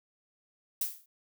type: noise with exponential decay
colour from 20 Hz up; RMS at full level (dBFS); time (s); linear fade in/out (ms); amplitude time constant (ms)
violet; -27; 0.81-1.06; 5; 53
effects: none